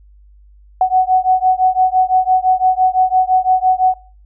sine beating tone pair, 742 / 747.9 Hz, F#5 / F#5, +5 / +18 cents, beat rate 5.9 Hz, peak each -13 dBFS, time 0.81-3.94 s, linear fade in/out 2 ms, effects noise-tail reverb RT60 0.4 s tail -20 dB re dry + added 50 Hz sine -42 dBFS peak until 4.25 s

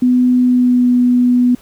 sine tone with pitch glide, 249.8 to 246.6 Hz, B3 to B3, +20 to -2 cents, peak -8 dBFS, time 0.02-1.55 s, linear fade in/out 5 ms, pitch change -22 cents, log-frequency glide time 0.41-0.88 s, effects pink hiss -46 dBFS RMS until 1.61 s

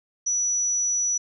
sine tone, 5900 Hz, F#8, 6 cents flat, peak -21 dBFS, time 0.26-1.18 s, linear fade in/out 10 ms, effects none

